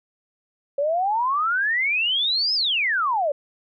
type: exponential two-way sweep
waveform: sine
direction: up then down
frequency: 549 to 5260 to 549 Hz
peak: -19 dBFS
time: 0.78-3.32 s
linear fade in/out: 5 ms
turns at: 2.54 s
effects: none